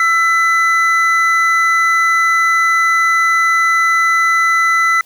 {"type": "tone pair together", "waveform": "triangle", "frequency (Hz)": [1333.3, 2000], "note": ["E6", "B6"], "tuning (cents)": [19, 21], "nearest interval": "perfect fifth", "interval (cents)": 702, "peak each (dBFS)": -11, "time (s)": [0, 5.01], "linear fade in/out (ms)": 2, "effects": ["white hiss -49 dBFS RMS until 5.05 s"]}